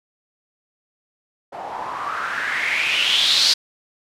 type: noise with low-pass filter sweep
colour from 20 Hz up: blue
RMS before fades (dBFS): -21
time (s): 1.52-3.54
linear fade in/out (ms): 10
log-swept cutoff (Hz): 700 to 4700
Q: 5.1
effects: none